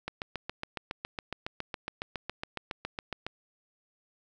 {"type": "click train", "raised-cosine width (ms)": 0.3, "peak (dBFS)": -18, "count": 24, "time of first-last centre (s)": [0.08, 3.266], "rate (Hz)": 7.22, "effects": []}